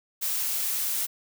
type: noise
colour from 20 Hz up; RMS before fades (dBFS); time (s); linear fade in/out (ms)
blue; -28; 0.21-1.07; 20
effects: none